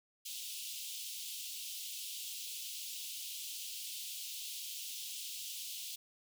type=high-pass noise; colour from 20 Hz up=pink; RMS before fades=-44 dBFS; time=0.25-5.96 s; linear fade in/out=10 ms; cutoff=2800 Hz; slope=48 dB/octave; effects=none